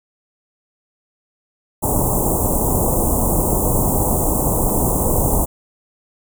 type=band-stop noise; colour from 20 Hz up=pink; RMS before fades=-17 dBFS; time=1.82-5.46 s; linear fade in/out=20 ms; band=1000 to 7500 Hz; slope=48 dB/octave; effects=none